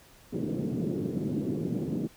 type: band-pass noise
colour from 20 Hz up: pink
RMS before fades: -31 dBFS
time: 0.32-2.08 s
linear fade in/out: 20 ms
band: 150 to 370 Hz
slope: 24 dB/octave
effects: pink hiss -56 dBFS RMS until 2.16 s